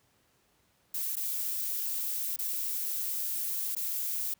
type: noise with dropouts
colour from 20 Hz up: violet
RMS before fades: -33 dBFS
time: 0.94-4.34 s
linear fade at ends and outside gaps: 5 ms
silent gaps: 1.156-1.166 / 2.363-2.388 / 3.751-3.764 s
effects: pink hiss -69 dBFS RMS until 4.39 s + high-pass 60 Hz 12 dB/octave